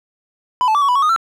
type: tone with pitch steps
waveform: triangle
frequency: 999 / 872 / 1161 / 1117 / 988 / 1111 / 1236 / 1343 Hz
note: B5 / A5 / D6 / C#6 / B5 / C#6 / D#6 / E6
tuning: +20 / -16 / -20 / +13 / 0 / +4 / -12 / +32 cents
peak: -10 dBFS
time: 0.61-1.162 s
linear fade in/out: 0 ms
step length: 69 ms
effects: none